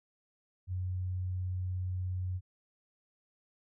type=tone; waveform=sine; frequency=91.7 Hz; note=F#2; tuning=15 cents flat; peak=-32 dBFS; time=0.67-2.41 s; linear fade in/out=50 ms; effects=none